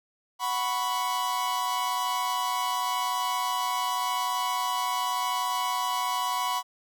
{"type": "chord", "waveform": "45% pulse", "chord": "F# suspended fourth", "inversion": "none", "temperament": "equal", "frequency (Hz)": [740, 987.8, 1108.7], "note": ["F#5", "B5", "C#6"], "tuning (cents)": [0, 0, 0], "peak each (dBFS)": [-34, -28, -32], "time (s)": [0.39, 6.63], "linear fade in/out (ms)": 50, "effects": []}